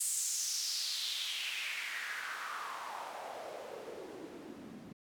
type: noise with band-pass filter sweep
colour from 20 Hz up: white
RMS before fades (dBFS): -40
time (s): 0-4.93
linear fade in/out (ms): 10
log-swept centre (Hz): 8600 to 200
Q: 3.4
effects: none